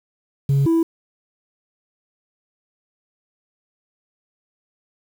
sine tone pair in turn, 138.59 / 329.6 Hz, C#3 / E4, 0 / 0 cents, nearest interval octave + minor third, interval 1500 cents, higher second, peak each -11 dBFS, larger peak neither, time 0.49-0.66 / 0.66-0.83 s, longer neither, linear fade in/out 5 ms, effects tanh soft clip ceiling -13 dBFS + 7-bit

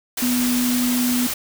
sine tone in noise, 246.9 Hz, B3, in tune, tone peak -18 dBFS, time 0.22-1.27 s, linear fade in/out 5 ms, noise white, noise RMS -25 dBFS, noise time 0.17-1.34 s, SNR +4 dB, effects none

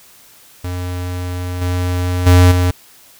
square tone with level steps, 89.7 Hz, F2, 47 cents sharp, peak -21 / -16 / -6 / -12 dBFS, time 0.64-2.71 s, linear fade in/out 5 ms, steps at 1.61 / 2.26 / 2.51 s, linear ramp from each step 10 ms, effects white hiss -45 dBFS RMS until 3.19 s

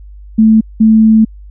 sine tone pair in turn, 220 / 220 Hz, A3 / A3, 0 / 0 cents, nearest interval unison, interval 0 cents, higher neither, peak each -3 dBFS, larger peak neither, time 0.38-0.61 / 0.8-1.25 s, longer second, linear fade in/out 10 ms, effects added 50 Hz sine -30 dBFS peak until 1.5 s

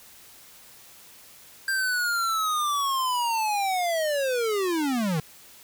square linear sweep, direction down, 1589 to 146.83 Hz, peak -24 dBFS, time 1.68-5.2 s, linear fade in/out 2 ms, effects white hiss -50 dBFS RMS until 5.63 s

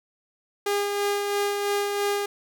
sawtooth tone with tremolo, 406.2 Hz, G#4, 38 cents flat, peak -18 dBFS, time 0.66-2.26 s, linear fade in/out 5 ms, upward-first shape sine, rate 3 Hz, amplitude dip 35%, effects none

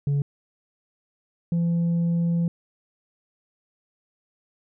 sine tone pair in turn, 142.1 / 169.71 Hz, C#3 / F3, +43 / -49 cents, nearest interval minor third, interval 308 cents, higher second, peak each -17 dBFS, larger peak neither, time 0.07-0.22 / 1.52-2.48 s, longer second, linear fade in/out 2 ms, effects tanh soft clip ceiling -19 dBFS

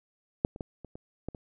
clicks, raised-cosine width 2 ms, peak -10 / -29 / -21 / -29 / -30 / -21 / -29 dBFS, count 7, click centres 0.449 / 0.561 / 0.608 / 0.847 / 0.955 / 1.286 / 1.348 s, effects none

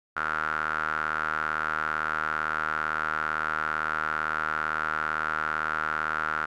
sawtooth tone with band-pass filter, 77.78 Hz, D#2, in tune, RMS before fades -29 dBFS, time 0.16-6.46 s, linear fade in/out 10 ms, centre 1400 Hz, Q 8.5, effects none

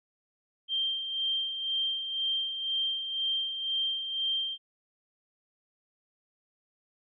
sine tone with tremolo, 3163 Hz, G7, 15 cents sharp, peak -26 dBFS, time 0.68-4.58 s, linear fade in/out 50 ms, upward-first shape sine, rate 2 Hz, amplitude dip 55%, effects none

